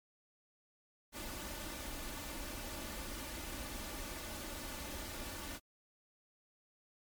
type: noise with comb filter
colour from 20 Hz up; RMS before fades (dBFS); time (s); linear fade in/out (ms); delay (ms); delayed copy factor
pink; -44; 1.12-5.6; 50; 3.4; +0.55
effects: MP3 96 kbps

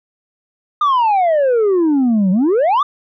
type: exponential two-way sweep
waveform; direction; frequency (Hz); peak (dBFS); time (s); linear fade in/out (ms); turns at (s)
sine; down then up; 1229 to 179.7 to 1229; -8; 0.81-2.83; 5; 2.31
effects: tanh soft clip ceiling -10 dBFS

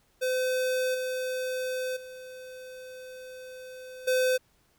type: tone with level steps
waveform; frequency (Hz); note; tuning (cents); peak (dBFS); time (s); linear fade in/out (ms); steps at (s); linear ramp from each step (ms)
square; 511; C5; -41; -26 / -30 / -42 / -23; 0.21-4.38; 20; 0.94 / 1.96 / 4.07; 10
effects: pink hiss -67 dBFS RMS until 4.78 s

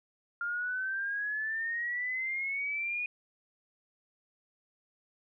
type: exponential sweep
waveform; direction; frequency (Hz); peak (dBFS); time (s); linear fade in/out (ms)
sine; up; 1396.9 to 2471; -31; 0.41-3.06; 2
effects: none

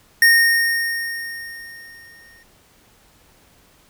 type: tone with exponential decay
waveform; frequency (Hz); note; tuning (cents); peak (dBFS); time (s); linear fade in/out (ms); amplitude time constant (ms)
square; 1847; A#6; -16; -9; 0.22-2.43; 2; 480
effects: pink hiss -54 dBFS RMS until 3.89 s

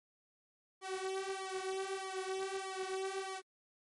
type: tone with flanger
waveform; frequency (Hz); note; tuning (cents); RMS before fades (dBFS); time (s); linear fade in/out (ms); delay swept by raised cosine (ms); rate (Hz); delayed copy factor
sawtooth; 381.9; G4; -45; -40; 0.81-3.42; 50; 0.91 to 5.61; 1.6; +0.9
effects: MP3 48 kbps

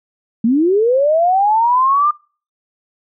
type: linear sweep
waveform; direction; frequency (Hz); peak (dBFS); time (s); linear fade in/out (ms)
sine; up; 214.4 to 1212; -10; 0.44-2.11; 5
effects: noise-tail reverb RT60 0.4 s tail -26 dB re dry

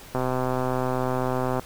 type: click train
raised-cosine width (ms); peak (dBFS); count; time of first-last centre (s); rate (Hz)
1; -12; 186; 0.15-1.595; 128
effects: pink hiss -45 dBFS RMS until 1.65 s

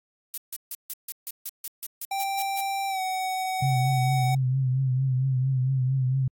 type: noise bursts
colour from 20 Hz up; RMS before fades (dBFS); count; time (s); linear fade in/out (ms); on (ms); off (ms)
violet; -31; 13; 0.34-2.608; 0; 36; 150
type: tone with pitch glide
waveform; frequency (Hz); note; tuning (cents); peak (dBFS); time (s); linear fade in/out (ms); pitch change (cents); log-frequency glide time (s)
square; 784 to 750.3; G5 to F#5; 0 to +24; -27; 2.11-4.35; 5; -76; 2.88-3.01
type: tone with vibrato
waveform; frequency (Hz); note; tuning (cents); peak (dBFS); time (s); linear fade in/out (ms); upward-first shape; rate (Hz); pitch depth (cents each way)
sine; 130.81; C3; 0; -21; 3.62-6.28; 5; triangle; 4.4; 65
effects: AAC 64 kbps

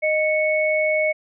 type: tone pair together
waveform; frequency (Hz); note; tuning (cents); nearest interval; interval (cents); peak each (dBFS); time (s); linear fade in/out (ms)
sine; 619 / 2212; D#5 / C#7; -9 / -4; octave + minor seventh; 2205; -19 / -21; 0.02-1.13; 20
effects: none

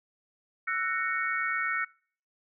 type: chord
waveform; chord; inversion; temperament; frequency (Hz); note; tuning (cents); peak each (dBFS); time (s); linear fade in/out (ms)
sine; F# dominant seventh; third; just; 1332 / 1480 / 1850 / 2220; E6 / F#6 / A#6 / C#7; +18 / 0 / -14 / +2; -33; 0.67-1.85; 10
effects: noise-tail reverb RT60 0.5 s tail -25 dB re dry

